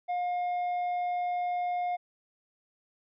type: tone with tanh clipping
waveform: sine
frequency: 713 Hz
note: F5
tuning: 36 cents sharp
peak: -29 dBFS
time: 0.08-1.97 s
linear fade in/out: 20 ms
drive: 5 dB
effects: none